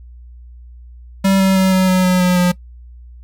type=tone with pitch steps; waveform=square; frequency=193.6 / 191.38 / 189.18 / 187.01 / 184.86 / 182.73 / 180.64 / 178.56 Hz; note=G3 / G3 / F#3 / F#3 / F#3 / F#3 / F#3 / F3; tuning=-21 / -41 / +39 / +19 / -1 / -21 / -41 / +39 cents; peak=-11 dBFS; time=1.24-2.52 s; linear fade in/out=10 ms; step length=160 ms; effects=noise-tail reverb RT60 0.1 s tail -20 dB re dry + added 60 Hz sine -35 dBFS peak until 3.23 s